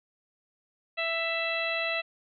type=harmonic tone; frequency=662 Hz; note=E5; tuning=7 cents sharp; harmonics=1 / 2 / 3 / 4 / 5 / 6; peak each=-33 / -38 / -34 / -31 / -40 / -38 dBFS; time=0.97-2.02 s; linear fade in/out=20 ms; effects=none